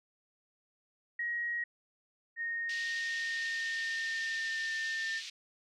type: tone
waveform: sine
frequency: 1893 Hz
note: A#6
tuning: 26 cents sharp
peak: -32 dBFS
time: 1.19-1.64 s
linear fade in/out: 5 ms
type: tone with pitch glide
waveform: sine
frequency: 1853 to 1799.2 Hz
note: A#6 to A6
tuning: -11 to +38 cents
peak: -33 dBFS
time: 2.36-5.22 s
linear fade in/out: 50 ms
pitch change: -51 cents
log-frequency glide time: 2.67-4.68 s
type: band-pass noise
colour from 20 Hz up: pink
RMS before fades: -44 dBFS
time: 2.69-5.3 s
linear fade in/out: 5 ms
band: 2700 to 5400 Hz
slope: 24 dB/octave
effects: none